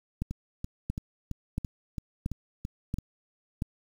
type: two click trains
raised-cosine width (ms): 5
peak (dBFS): -17 / -21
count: 6 / 9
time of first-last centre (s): 0.22-3.621 / 0.31-2.986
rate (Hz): 1.47 / 2.99
effects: 8-bit